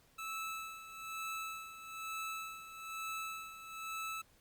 25% pulse tone with tremolo, 1309 Hz, E6, 13 cents flat, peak -35 dBFS, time 0.18-4.22 s, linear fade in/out 10 ms, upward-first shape sine, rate 1.1 Hz, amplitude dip 70%, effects pink hiss -68 dBFS RMS until 4.4 s + Opus 48 kbps

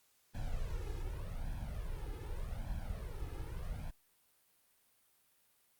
brown noise with flanger, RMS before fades -40 dBFS, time 0.34-3.91 s, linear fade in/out 10 ms, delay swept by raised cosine 1.2 to 2.4 ms, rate 0.84 Hz, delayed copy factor +1, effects white hiss -72 dBFS RMS until 5.79 s + Opus 48 kbps

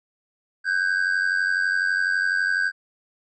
triangle ring-modulated tone, 1568 Hz, G6, in tune, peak -15 dBFS, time 0.64-2.72 s, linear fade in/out 50 ms, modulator 46 Hz, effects resampled to 22050 Hz

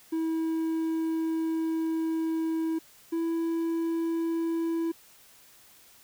triangle tone pair in turn, 323.6 / 330.8 Hz, E4 / E4, -32 / +6 cents, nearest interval unison, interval 38 cents, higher second, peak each -24 dBFS, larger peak neither, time 0.12-2.79 / 3.12-4.92 s, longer first, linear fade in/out 10 ms, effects white hiss -56 dBFS RMS until 6.03 s

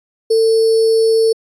sine tone with sample-and-hold, 448.1 Hz, A4, 32 cents sharp, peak -9 dBFS, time 0.3-1.33 s, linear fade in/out 10 ms, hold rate 4900 Hz, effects resampled to 22050 Hz

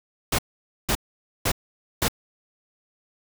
pink noise bursts, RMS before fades -22 dBFS, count 4, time 0.32-2.084 s, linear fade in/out 5 ms, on 66 ms, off 500 ms, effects none

